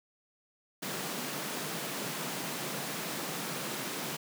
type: high-pass noise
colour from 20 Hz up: pink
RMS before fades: -37 dBFS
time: 0.82-4.17 s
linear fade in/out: 10 ms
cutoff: 140 Hz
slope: 48 dB/octave
effects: none